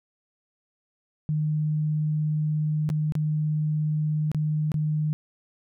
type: tone with dropouts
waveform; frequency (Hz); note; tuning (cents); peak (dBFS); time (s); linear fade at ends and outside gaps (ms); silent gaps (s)
sine; 152.8; D#3; -31; -22; 1.29-5.13; 0; 2.891-2.901 / 3.122-3.153 / 4.316-4.347 / 4.718-4.742
effects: none